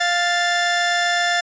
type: tone pair together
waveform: sawtooth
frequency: 698.5 / 1760.1 Hz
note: F5 / A6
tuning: 0 / 0 cents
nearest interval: octave + major third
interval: 1600 cents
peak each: -16 dBFS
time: 0-1.41 s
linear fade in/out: 10 ms
effects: resampled to 16000 Hz